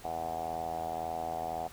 5% pulse tone with low-pass filter, 81.9 Hz, E2, 11 cents flat, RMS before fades -36 dBFS, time 0.04-1.68 s, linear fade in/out 10 ms, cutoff 740 Hz, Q 9.5, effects pink hiss -52 dBFS RMS until 1.72 s

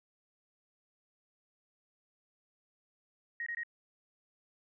sine tone bursts, 1878 Hz, A#6, 12 cents sharp, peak -35 dBFS, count 3, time 3.4-3.634 s, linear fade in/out 2 ms, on 64 ms, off 21 ms, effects none

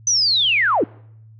sine linear sweep, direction down, 6150 to 239.5 Hz, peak -14 dBFS, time 0.07-0.84 s, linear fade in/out 2 ms, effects noise-tail reverb RT60 0.7 s tail -25 dB re dry + added 110 Hz sine -42 dBFS peak until 1.39 s

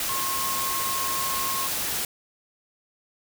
sine tone in noise, 1077 Hz, C6, 50 cents sharp, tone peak -29 dBFS, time 0.09-1.67 s, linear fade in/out 2 ms, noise white, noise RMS -28 dBFS, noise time 0-2.05 s, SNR -4 dB, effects none

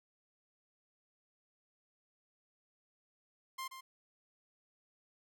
sawtooth tone with echo, 1053 Hz, C6, 11 cents sharp, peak -36 dBFS, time 3.58-3.68 s, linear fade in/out 10 ms, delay 130 ms, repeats 1, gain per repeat -8 dB, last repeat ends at 3.81 s, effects none

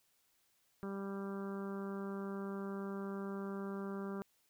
harmonic tone, 196.8 Hz, G3, 7 cents sharp, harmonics 1 / 2 / 3 / 4 / 5 / 6 / 7 / 8, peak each -41 / -44 / -53 / -57 / -55 / -53 / -55 / -59 dBFS, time 0.83-4.22 s, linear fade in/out 0 ms, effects white hiss -75 dBFS RMS until 4.49 s

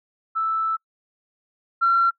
sine tone pair in turn, 1318.5 / 1363.4 Hz, E6 / F6, 0 / -42 cents, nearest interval minor second, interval 58 cents, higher second, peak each -20 / -14 dBFS, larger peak second, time 0.35-0.77 / 1.81-2.11 s, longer first, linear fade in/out 20 ms, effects noise-tail reverb RT60 0.1 s tail -26 dB re dry + tanh soft clip ceiling -10 dBFS

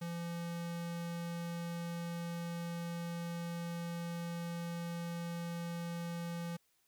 square tone, 170.3 Hz, F3, 43 cents flat, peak -39 dBFS, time 0.01-6.57 s, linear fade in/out 10 ms, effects white hiss -75 dBFS RMS until 6.87 s

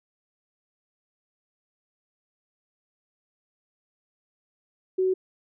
sine tone, 374.2 Hz, F#4, 20 cents sharp, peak -20 dBFS, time 4.98-5.14 s, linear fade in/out 10 ms, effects none

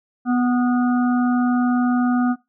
harmonic tone with a mistuned harmonic, 246.9 Hz, B3, in tune, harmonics 1 / 3 / 5 / 6, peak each -16 / -26 / -30 / -32 dBFS, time 0.25-2.36 s, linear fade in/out 50 ms, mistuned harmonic 6, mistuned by -35 cents, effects noise-tail reverb RT60 0.2 s tail -17 dB re dry

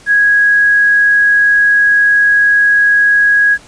sine tone with quantisation, 1657 Hz, G#6, 4 cents flat, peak -6 dBFS, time 0.06-3.58 s, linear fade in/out 50 ms, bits 6, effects pink hiss -40 dBFS RMS until 3.67 s + resampled to 22050 Hz

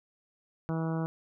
harmonic tone, 162.3 Hz, E3, 27 cents flat, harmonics 1 / 2 / 3 / 4 / 5 / 6 / 7 / 8 / 9, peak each -30 / -36 / -40 / -42 / -44 / -46 / -47 / -48 / -49 dBFS, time 0.69-1.06 s, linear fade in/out 0 ms, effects none

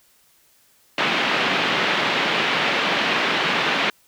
white band-pass noise, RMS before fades -21 dBFS, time 0.98-3.9 s, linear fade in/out 2 ms, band 160 to 3200 Hz, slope 24 dB/octave, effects white hiss -58 dBFS RMS until 4.07 s

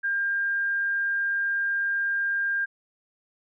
sine tone, 1602 Hz, G6, 37 cents sharp, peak -23 dBFS, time 0.03-2.66 s, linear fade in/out 20 ms, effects none

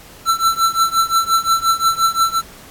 square tone with tremolo, 1339 Hz, E6, 27 cents sharp, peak -10 dBFS, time 0.25-2.42 s, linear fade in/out 50 ms, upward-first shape triangle, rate 5.7 Hz, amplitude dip 95%, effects pink hiss -41 dBFS RMS until 2.7 s + AAC 64 kbps

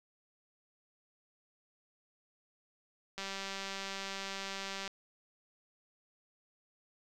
click train, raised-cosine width 0.2 ms, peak -23 dBFS, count 332, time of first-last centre 3.18-4.877 s, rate 195 Hz, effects none

